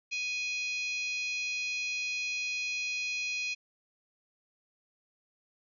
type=harmonic tone; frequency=830.6 Hz; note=G#5; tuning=in tune; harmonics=3 / 4 / 5 / 6 / 7 / 8; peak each=-32 / -46 / -41 / -47 / -46 / -51 dBFS; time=0.11-3.55 s; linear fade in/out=20 ms; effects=none